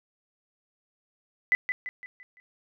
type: tone with echo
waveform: sine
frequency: 2002 Hz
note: B6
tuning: 23 cents sharp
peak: -18 dBFS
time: 1.52-1.55 s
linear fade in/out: 0 ms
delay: 170 ms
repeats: 5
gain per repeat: -7 dB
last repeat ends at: 2.4 s
effects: none